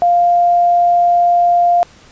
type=tone; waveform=sine; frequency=699 Hz; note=F5; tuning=1 cent sharp; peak=-8 dBFS; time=0.02-1.83 s; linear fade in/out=0 ms; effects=pink hiss -44 dBFS RMS until 2.11 s + resampled to 16000 Hz